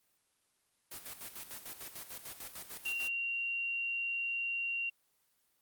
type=noise with tremolo; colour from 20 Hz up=white; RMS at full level=-44 dBFS; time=0.91-3.09 s; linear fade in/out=10 ms; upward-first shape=square; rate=6.7 Hz; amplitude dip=65%
type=tone; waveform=sine; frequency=2759 Hz; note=F7; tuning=22 cents flat; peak=-33 dBFS; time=2.85-4.9 s; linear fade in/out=10 ms
effects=white hiss -75 dBFS RMS until 5.61 s + Opus 24 kbps